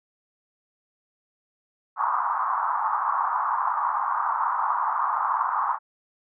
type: band-pass noise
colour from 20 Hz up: white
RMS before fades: -25 dBFS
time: 1.96-5.79 s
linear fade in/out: 50 ms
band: 880 to 1200 Hz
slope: 48 dB/octave
effects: none